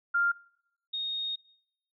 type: tone pair in turn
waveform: sine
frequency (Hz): 1396.9 / 3717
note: F6 / A#7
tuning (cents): 0 / -6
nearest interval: octave + perfect fourth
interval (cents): 1694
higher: second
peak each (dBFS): -23 / -30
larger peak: first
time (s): 0.14-0.32 / 0.93-1.36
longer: second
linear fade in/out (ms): 10
effects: noise-tail reverb RT60 0.8 s tail -24 dB re dry